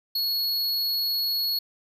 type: tone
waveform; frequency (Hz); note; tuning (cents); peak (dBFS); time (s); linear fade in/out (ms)
square; 4346; C#8; -35; -24; 0.15-1.59; 5
effects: none